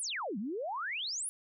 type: exponential two-way sweep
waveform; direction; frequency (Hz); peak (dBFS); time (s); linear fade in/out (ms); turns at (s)
sine; down then up; 11000 to 185 to 11000; -34; 0-1.29; 0; 0.38
effects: none